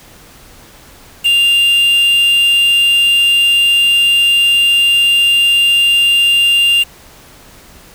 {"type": "tone with quantisation", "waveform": "triangle", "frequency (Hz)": 2794, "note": "F7", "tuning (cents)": 0, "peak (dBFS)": -6, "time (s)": [1.24, 6.84], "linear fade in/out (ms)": 20, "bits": 4, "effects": ["pink hiss -40 dBFS RMS until 7.94 s"]}